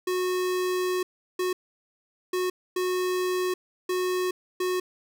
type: tone bursts at uneven times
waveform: square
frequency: 365.8 Hz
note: F#4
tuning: 20 cents flat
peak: -25 dBFS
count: 6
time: 0.07-1.03 / 1.39-1.53 / 2.33-2.5 / 2.76-3.54 / 3.89-4.31 / 4.6-4.8 s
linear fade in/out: 5 ms
effects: none